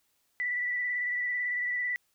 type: tone with vibrato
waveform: sine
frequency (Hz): 1967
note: B6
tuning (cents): -7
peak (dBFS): -28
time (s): 0.4-1.96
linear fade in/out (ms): 0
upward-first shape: square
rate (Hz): 18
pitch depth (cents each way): 19
effects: white hiss -73 dBFS RMS until 2.14 s